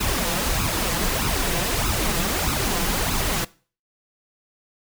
pink noise with flanger, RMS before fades -23 dBFS, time 0-3.45 s, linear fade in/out 10 ms, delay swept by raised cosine 0.77 to 5.97 ms, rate 1.6 Hz, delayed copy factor +0.65, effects noise-tail reverb RT60 0.4 s tail -21 dB re dry

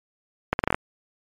accelerating click train, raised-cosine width 0.5 ms, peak -5 dBFS, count 7, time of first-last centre 0.53-0.745 s, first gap 61 ms, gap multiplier 0.78, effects MP3 96 kbps

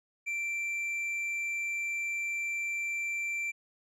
triangle tone with tanh clipping, 2349 Hz, D7, in tune, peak -32 dBFS, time 0.26-3.52 s, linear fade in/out 20 ms, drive 9 dB, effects none

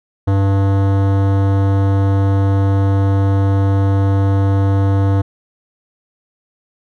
sine tone with hard clipping, 98 Hz, G2, in tune, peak -13 dBFS, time 0.27-5.22 s, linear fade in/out 10 ms, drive 18 dB, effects none

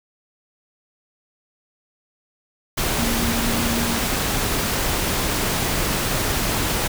sine tone in noise, 233.1 Hz, A#3, in tune, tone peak -24 dBFS, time 2.98-3.99 s, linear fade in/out 10 ms, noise pink, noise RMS -22 dBFS, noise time 2.77-6.88 s, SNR -5 dB, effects none

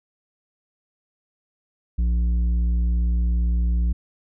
sine tone with tanh clipping, 58.8 Hz, A#1, 16 cents sharp, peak -19 dBFS, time 1.98-3.93 s, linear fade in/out 10 ms, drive 7 dB, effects none

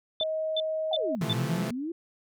sine tone bursts, 3534 Hz, A7, 7 cents sharp, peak -26 dBFS, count 4, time 0.2-1.33 s, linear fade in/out 2 ms, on 35 ms, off 330 ms
sine tone, 631 Hz, D#5, 24 cents sharp, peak -27 dBFS, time 0.21-1.15 s, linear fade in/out 0 ms
sine exponential two-way sweep, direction down then up, 807 to 108.3 to 348.4 Hz, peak -30 dBFS, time 0.91-1.92 s, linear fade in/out 5 ms, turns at 1.31 s
sawtooth chord, F major seventh, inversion second, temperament equal with one note detuned, 130.81 / 164.81 / 174.61 / 217.2 Hz, C3 / E3 / F3 / A3, 0 / 0 / 0 / -22 cents, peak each -31 dBFS, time 1.21-1.71 s, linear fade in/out 5 ms
effects none

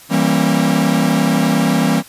45% pulse chord, E diminished seventh, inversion none, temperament equal with one note detuned, 164.81 / 196 / 233.1 / 270.5 Hz, E3 / G3 / Bb3 / Db4, 0 / 0 / 0 / -42 cents, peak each -18 dBFS, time 0.09-2.03 s, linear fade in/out 50 ms, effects white hiss -41 dBFS RMS until 2.08 s + resampled to 32000 Hz

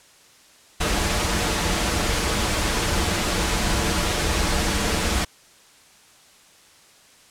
pink noise with comb filter, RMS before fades -22 dBFS, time 0.8-5.25 s, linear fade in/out 10 ms, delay 7.6 ms, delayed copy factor -0.55, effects white hiss -52 dBFS RMS until 7.3 s + low-pass 9000 Hz 12 dB/octave

